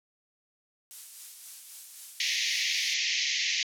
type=noise with tremolo; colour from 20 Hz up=violet; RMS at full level=-37 dBFS; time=0.91-2.94 s; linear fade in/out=0 ms; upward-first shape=sine; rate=3.8 Hz; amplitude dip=35%
type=band-pass noise; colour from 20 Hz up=pink; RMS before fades=-29 dBFS; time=2.2-3.63 s; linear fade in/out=2 ms; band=1900 to 6600 Hz; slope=96 dB/octave
effects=low-pass 10000 Hz 12 dB/octave